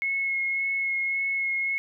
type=tone with vibrato; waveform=sine; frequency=2175 Hz; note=C#7; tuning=33 cents flat; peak=-24 dBFS; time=0.02-1.78 s; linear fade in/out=0 ms; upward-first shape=sine; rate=1.8 Hz; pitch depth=13 cents each way; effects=none